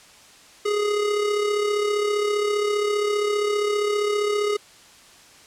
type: tone with amplitude modulation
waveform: square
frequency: 415.3 Hz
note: G#4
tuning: in tune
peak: -19 dBFS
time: 0.65-4.57 s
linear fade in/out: 10 ms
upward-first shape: sine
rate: 35.1 Hz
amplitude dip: 45%
effects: white hiss -49 dBFS RMS until 5.46 s + low-pass 8000 Hz 12 dB/octave